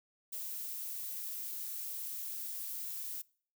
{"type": "noise", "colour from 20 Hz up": "violet", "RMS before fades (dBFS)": -41, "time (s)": [0.32, 3.22], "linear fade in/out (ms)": 10, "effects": ["noise-tail reverb RT60 0.5 s tail -24 dB re dry"]}